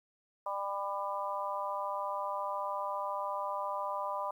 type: harmonic tone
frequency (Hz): 199.2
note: G3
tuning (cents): +28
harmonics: 3 / 4 / 5 / 6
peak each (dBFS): -39 / -41 / -36 / -41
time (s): 0.46-4.31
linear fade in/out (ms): 5
effects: 11-bit